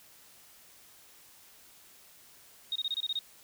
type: tone bursts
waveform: sine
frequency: 3729 Hz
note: A#7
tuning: in tune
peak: -29 dBFS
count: 8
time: 2.72-3.19 s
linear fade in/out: 2 ms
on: 36 ms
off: 26 ms
effects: white hiss -57 dBFS RMS until 3.43 s